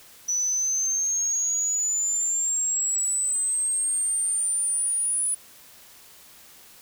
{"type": "exponential sweep", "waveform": "sine", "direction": "up", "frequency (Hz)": [5920, 9956], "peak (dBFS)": -22, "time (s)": [0.28, 5.35], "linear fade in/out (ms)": 10, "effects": ["white hiss -50 dBFS RMS until 6.81 s"]}